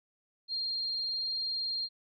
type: tone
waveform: sine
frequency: 4207 Hz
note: C8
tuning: 9 cents sharp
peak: -31 dBFS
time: 0.48-1.89 s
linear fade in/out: 50 ms
effects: none